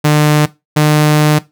sawtooth tone pair in turn, 150.3 / 151.17 Hz, D3 / D#3, +40 / -50 cents, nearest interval unison, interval 10 cents, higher second, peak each -3 dBFS, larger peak neither, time 0.04-0.46 / 0.76-1.39 s, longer second, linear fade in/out 10 ms, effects noise-tail reverb RT60 0.2 s tail -17 dB re dry

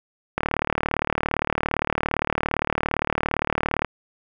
click train, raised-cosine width 0.5 ms, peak -6 dBFS, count 131, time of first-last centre 0.38-3.847 s, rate 37.5 Hz, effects none

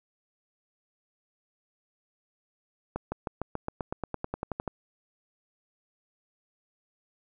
accelerating click train, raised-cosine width 1 ms, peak -17 dBFS, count 16, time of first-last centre 2.96-4.677 s, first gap 160 ms, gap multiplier 0.95, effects none

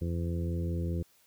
harmonic tone with a mistuned harmonic, 84.8 Hz, E2, 50 cents sharp, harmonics 1 / 2 / 3 / 4 / 5 / 6, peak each -31 / -35 / -44 / -40 / -46 / -45 dBFS, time 0.01-1.03 s, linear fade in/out 10 ms, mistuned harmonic 1, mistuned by +16 cents, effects white hiss -65 dBFS RMS until 1.26 s

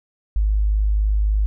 sine tone, 51.8 Hz, G#1, 4 cents flat, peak -15 dBFS, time 0.36-1.46 s, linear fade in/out 0 ms, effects none

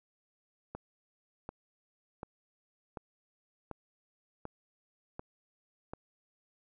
click train, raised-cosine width 1 ms, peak -26 dBFS, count 8, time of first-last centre 0.75-5.935 s, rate 1.35 Hz, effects none

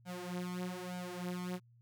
sawtooth tone with flanger, 180 Hz, F#3, 47 cents flat, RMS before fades -41 dBFS, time 0.05-1.6 s, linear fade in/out 50 ms, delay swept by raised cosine 1.3 to 6.5 ms, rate 1.1 Hz, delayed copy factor +0.8, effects added 118 Hz sine -61 dBFS peak until 1.81 s

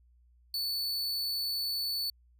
45% pulse tone, 4465 Hz, C#8, 12 cents sharp, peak -30 dBFS, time 0.54-2.1 s, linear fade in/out 2 ms, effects added 60 Hz sine -60 dBFS peak until 2.39 s

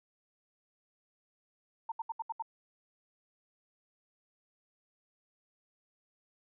sine tone bursts, 908 Hz, A#5, 46 cents flat, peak -33 dBFS, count 6, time 1.89-2.424 s, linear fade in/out 5 ms, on 29 ms, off 72 ms, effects none

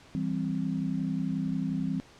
sine chord, C major, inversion first, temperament equal, 164.81 / 196 / 261.6 Hz, E3 / G3 / C4, 0 / 0 / 0 cents, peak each -32 dBFS, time 0.15-2 s, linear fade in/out 0 ms, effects pink hiss -54 dBFS RMS until 2.19 s + low-pass 6000 Hz 12 dB/octave

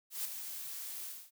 blue noise with ADSR envelope, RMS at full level -35 dBFS, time 0.1-1.31 s, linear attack 150 ms, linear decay 5 ms, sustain -8 dB, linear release 250 ms, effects none

